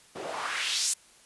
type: noise with band-pass filter sweep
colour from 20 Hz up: white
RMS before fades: -31 dBFS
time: 0.15-0.94 s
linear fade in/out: 10 ms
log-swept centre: 350 to 8400 Hz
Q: 1.9
effects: white hiss -57 dBFS RMS until 1.25 s + resampled to 24000 Hz